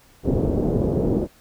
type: low-pass noise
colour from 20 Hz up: white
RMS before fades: -21 dBFS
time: 0.23-1.28 s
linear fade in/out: 50 ms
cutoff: 450 Hz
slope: 24 dB/octave
effects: pink hiss -54 dBFS RMS until 1.4 s